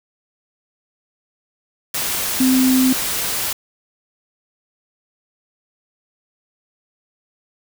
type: tone in noise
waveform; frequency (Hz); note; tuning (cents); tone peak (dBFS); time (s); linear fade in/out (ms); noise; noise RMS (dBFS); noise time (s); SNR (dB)
sine; 258.9; C4; -18; -12; 2.4-2.93; 5; white; -22; 1.94-3.53; +7
effects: none